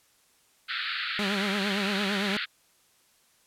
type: band-pass noise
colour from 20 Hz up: pink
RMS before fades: -32 dBFS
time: 0.68-2.46 s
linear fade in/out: 20 ms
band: 1300 to 4500 Hz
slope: 96 dB/octave
type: tone with vibrato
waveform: sawtooth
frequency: 199.8 Hz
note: G3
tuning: 33 cents sharp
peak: -24 dBFS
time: 1.19-2.37 s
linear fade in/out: 0 ms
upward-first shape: triangle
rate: 8.8 Hz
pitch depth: 98 cents each way
effects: white hiss -64 dBFS RMS until 3.46 s + low-pass 12000 Hz 12 dB/octave